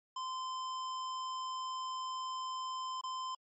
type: tone with dropouts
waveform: square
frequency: 1033 Hz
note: C6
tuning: 22 cents flat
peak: -38 dBFS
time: 0.16-3.35 s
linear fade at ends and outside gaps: 5 ms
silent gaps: 3.012-3.036 s
effects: MP3 32 kbps